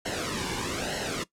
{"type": "noise with flanger", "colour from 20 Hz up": "pink", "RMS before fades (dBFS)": -31, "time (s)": [0.05, 1.24], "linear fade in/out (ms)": 10, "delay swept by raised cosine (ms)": [0.83, 1.57], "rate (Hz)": 1.1, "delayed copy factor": -0.75, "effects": ["noise-tail reverb RT60 0.1 s tail -18 dB re dry", "low-pass 8000 Hz 12 dB/octave"]}